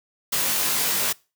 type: noise with comb filter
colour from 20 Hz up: white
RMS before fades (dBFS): -23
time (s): 0.32-1.13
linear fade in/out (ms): 10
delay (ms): 20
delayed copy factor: +1
effects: noise-tail reverb RT60 0.3 s tail -23 dB re dry + high-pass 100 Hz 12 dB/octave